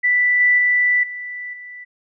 sine tone with level steps, 1976 Hz, B6, in tune, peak -13 / -11 / -13 / -27 / -33 dBFS, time 0.03-1.85 s, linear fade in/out 20 ms, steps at 0.4 / 0.58 / 1.03 / 1.53 s, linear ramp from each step 5 ms, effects none

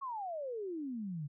sine exponential sweep, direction down, 1126 to 138.59 Hz, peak -37 dBFS, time 0.01-1.28 s, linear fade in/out 20 ms, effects none

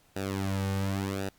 sawtooth tone with flanger, 97.3 Hz, G2, 12 cents flat, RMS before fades -31 dBFS, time 0.16-1.29 s, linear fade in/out 5 ms, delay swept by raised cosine 0.92 to 3.02 ms, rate 0.91 Hz, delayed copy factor -0.95, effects pink hiss -64 dBFS RMS until 1.38 s + Opus 48 kbps

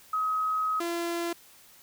sine / sawtooth tone pair in turn, 1269 / 341 Hz, D#6 / F4, +34 / -41 cents, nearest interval octave + major seventh, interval 2275 cents, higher first, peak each -25 dBFS, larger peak neither, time 0.13-0.8 / 0.8-1.33 s, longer first, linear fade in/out 5 ms, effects white hiss -55 dBFS RMS until 1.82 s

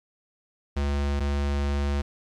square tone pair in turn, 71 / 71 Hz, C#2 / C#2, +42 / +42 cents, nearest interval unison, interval 0 cents, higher neither, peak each -24 dBFS, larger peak neither, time 0.76-1.2 / 1.2-2.02 s, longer second, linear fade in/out 10 ms, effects low-pass 6000 Hz 12 dB/octave + 10-bit

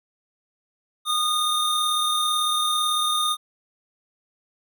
square tone pair together, 1228 / 3646 Hz, D#6 / A#7, -23 / -39 cents, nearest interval octave + perfect fifth, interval 1884 cents, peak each -24 dBFS, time 1.05-3.37 s, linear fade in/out 50 ms, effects none

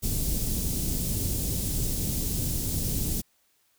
pink band-stop noise, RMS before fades -28 dBFS, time 0.02-3.22 s, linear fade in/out 20 ms, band 250 to 7000 Hz, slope 12 dB/octave, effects white hiss -68 dBFS RMS until 3.78 s

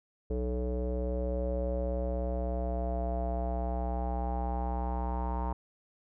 square tone with low-pass filter sweep, 61.74 Hz, B1, in tune, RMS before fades -32 dBFS, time 0.3-5.53 s, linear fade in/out 5 ms, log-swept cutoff 470 to 930 Hz, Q 6.8, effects none

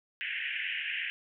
white band-pass noise, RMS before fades -35 dBFS, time 0.21-1.1 s, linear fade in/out 0 ms, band 1600 to 3000 Hz, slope 96 dB/octave, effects none

